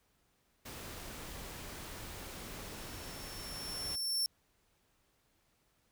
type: noise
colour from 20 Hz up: pink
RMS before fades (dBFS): -46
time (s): 0.65-3.96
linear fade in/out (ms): 10
type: tone with exponential growth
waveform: sawtooth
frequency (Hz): 5420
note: E8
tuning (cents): +47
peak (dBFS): -27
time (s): 2.32-4.26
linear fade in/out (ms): 0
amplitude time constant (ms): 420
effects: pink hiss -74 dBFS RMS until 5.91 s